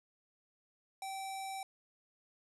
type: tone with low-pass filter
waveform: square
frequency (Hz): 774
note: G5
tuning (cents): -22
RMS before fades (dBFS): -42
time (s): 1.02-1.63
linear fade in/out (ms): 2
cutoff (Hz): 10000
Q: 2
effects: none